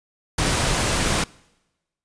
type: noise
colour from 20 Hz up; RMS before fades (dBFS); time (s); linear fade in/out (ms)
pink; -21; 0.38-1.24; 5
effects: noise-tail reverb RT60 1.0 s tail -24 dB re dry + resampled to 22050 Hz